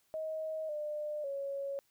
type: tone with pitch steps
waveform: sine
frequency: 631 / 600 / 555 Hz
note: D#5 / D5 / C#5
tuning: +24 / +37 / +2 cents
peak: -35 dBFS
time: 0.14-1.79 s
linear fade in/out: 0 ms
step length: 550 ms
effects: white hiss -73 dBFS RMS until 1.9 s